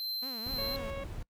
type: tone with tremolo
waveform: square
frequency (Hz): 4106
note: C8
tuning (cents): -33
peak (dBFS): -34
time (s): 0-0.76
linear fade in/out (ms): 0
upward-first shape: sine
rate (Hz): 2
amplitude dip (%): 40
type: tone with vibrato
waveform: sawtooth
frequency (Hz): 242.6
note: B3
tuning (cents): -31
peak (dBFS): -39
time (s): 0.22-0.91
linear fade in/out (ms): 10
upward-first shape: triangle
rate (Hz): 4.2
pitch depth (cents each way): 220
type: noise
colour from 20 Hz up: brown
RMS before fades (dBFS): -41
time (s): 0.46-1.23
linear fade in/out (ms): 5
type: harmonic tone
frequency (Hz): 551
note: C#5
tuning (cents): -11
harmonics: 1 / 2 / 3 / 4 / 5 / 6 / 7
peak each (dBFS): -38 / -47 / -54 / -49 / -53 / -57 / -59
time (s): 0.58-1.04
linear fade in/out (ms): 5
effects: noise-tail reverb RT60 0.1 s tail -23 dB re dry